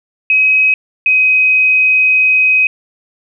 sine tone pair in turn, 2539 / 2523 Hz, D#7 / D#7, +34 / +23 cents, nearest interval unison, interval 11 cents, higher first, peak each -7 dBFS, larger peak neither, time 0.3-0.74 / 1.06-2.67 s, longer second, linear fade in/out 2 ms, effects none

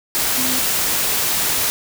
sine tone in noise, 256.3 Hz, C4, 36 cents flat, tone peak -26 dBFS, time 0.38-0.59 s, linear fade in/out 0 ms, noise white, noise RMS -19 dBFS, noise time 0.15-1.7 s, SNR -10 dB, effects none

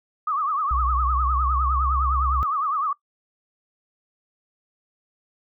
sine tone with vibrato, 1188 Hz, D6, 20 cents sharp, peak -21 dBFS, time 0.27-2.93 s, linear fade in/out 5 ms, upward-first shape triangle, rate 9.8 Hz, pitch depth 170 cents each way
sine tone with pitch glide, 63 to 66.67 Hz, B1 to C2, +35 to +33 cents, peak -22 dBFS, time 0.71-2.43 s, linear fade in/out 0 ms, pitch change +98 cents, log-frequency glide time 0.85-1.91 s
effects noise-tail reverb RT60 0.1 s tail -21 dB re dry

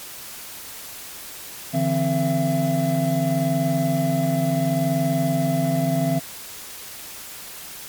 triangle tone cluster, 145.9 / 166.6 / 261.3 / 672 Hz, D3 / E3 / C4 / E5, -11 / +19 / -2 / +33 cents, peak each -22 dBFS, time 1.73-6.2 s, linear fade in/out 20 ms, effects white hiss -37 dBFS RMS until 7.88 s + MP3 96 kbps

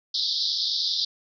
white band-pass noise, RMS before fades -26 dBFS, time 0.14-1.05 s, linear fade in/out 5 ms, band 3500 to 5200 Hz, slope 96 dB/octave, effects none

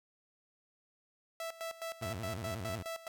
sawtooth tone with tremolo, 659.3 Hz, E5, in tune, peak -34 dBFS, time 1.4-3.08 s, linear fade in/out 2 ms, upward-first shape square, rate 4.8 Hz, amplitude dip 80%
sawtooth tone with vibrato, 101.9 Hz, G#2, 32 cents flat, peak -35 dBFS, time 2.01-2.83 s, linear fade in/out 10 ms, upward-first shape square, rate 11 Hz, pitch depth 210 cents each way
effects none

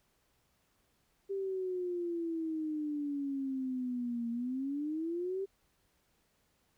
sine exponential two-way sweep, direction down then up, 395.8 to 231.7 to 395.8 Hz, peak -33 dBFS, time 1.29-5.46 s, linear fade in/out 20 ms, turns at 4.3 s, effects pink hiss -74 dBFS RMS until 6.77 s

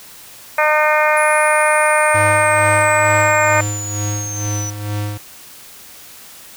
harmonic tone, 304.4 Hz, D#4, 38 cents flat, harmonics 2 / 3 / 4 / 5 / 6 / 7 / 8, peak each -16 / -18 / -19 / -20 / -21 / -21 / -22 dBFS, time 0.58-3.61 s, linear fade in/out 5 ms
sine linear sweep, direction down, 10000 to 5920 Hz, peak -24 dBFS, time 1.17-4.7 s, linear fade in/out 0 ms
square tone with tremolo, 103.83 Hz, G#2, in tune, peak -19 dBFS, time 2.14-5.18 s, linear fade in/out 10 ms, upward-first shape sine, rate 2.2 Hz, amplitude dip 60%
effects white hiss -39 dBFS RMS until 6.56 s

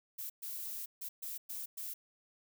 violet noise bursts at uneven times, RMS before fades -42 dBFS, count 6, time 0.18-0.3 / 0.42-0.86 / 1.01-1.09 / 1.22-1.38 / 1.49-1.66 / 1.77-1.94 s, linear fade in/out 10 ms, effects none

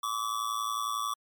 square tone with amplitude modulation, 1148 Hz, D6, 40 cents flat, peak -27 dBFS, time 0.03-1.14 s, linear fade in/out 5 ms, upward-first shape sine, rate 111 Hz, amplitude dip 75%, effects MP3 96 kbps

